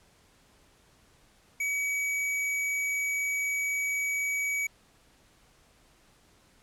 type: tone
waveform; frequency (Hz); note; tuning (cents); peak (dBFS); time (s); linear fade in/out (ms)
square; 2271; C#7; +41; -28; 1.6-4.67; 5
effects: pink hiss -62 dBFS RMS until 6.62 s + low-pass 11000 Hz 12 dB/octave